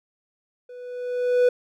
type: tone with level ramp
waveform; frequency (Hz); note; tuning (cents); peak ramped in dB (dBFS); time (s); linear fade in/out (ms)
triangle; 493.9; B4; 0; -37 to -11; 0.69-1.49; 5
effects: none